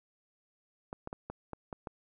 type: clicks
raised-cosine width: 1 ms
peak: -25 dBFS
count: 7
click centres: 0.929 / 1.074 / 1.129 / 1.3 / 1.533 / 1.728 / 1.872 s
effects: none